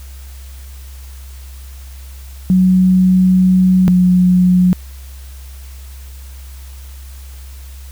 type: tone pair in turn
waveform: sine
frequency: 185 / 181.3 Hz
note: F#3 / F#3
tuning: 0 / -35 cents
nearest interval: unison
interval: 35 cents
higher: first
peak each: -7 dBFS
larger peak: neither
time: 2.5-3.88 / 3.88-4.73 s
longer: first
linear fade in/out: 0 ms
effects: added 66 Hz sine -30 dBFS peak until 7.91 s + white hiss -43 dBFS RMS until 7.91 s